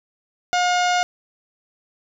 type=harmonic tone with a mistuned harmonic; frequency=716 Hz; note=F5; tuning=43 cents sharp; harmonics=1 / 2 / 3 / 4 / 5 / 6 / 7 / 8 / 9 / 10; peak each=-18 / -24 / -28 / -30 / -32 / -34 / -35 / -36 / -37 / -38 dBFS; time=0.53-1.03 s; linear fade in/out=0 ms; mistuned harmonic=9; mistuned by=-61 cents; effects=9-bit